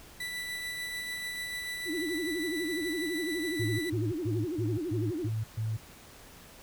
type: tone with tremolo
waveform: 30% pulse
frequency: 1975.5 Hz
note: B6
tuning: in tune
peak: -31 dBFS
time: 0.2-3.9 s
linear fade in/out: 5 ms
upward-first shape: sine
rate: 6.8 Hz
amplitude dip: 25%
type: clicks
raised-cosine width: 0.3 ms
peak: -37 dBFS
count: 6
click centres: 0.553 / 1.128 / 1.356 / 1.974 / 2.087 / 2.829 s
type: tone with vibrato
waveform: sine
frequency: 330.8 Hz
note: E4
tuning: 6 cents sharp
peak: -31 dBFS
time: 1.85-5.3 s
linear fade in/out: 50 ms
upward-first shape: sine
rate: 12 Hz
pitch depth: 190 cents each way
type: tone bursts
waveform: sine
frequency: 110 Hz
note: A2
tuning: in tune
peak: -29 dBFS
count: 7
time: 3.59-5.77 s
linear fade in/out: 10 ms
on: 200 ms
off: 130 ms
effects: pink hiss -52 dBFS RMS until 6.62 s